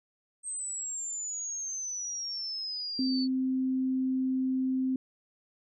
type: exponential sweep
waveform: sine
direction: down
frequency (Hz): 8372 to 4435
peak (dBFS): -33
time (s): 0.43-3.28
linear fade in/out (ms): 50
type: tone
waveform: sine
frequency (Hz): 260.4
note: C4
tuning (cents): -8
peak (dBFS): -26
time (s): 2.99-4.96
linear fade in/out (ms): 2
effects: none